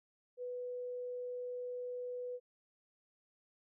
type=tone; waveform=sine; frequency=494.5 Hz; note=B4; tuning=2 cents sharp; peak=-39 dBFS; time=0.37-2.4 s; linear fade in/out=50 ms; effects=none